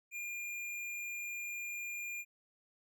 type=tone; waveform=square; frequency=2408 Hz; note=D7; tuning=43 cents sharp; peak=-40 dBFS; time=0.11-2.25 s; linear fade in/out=50 ms; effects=none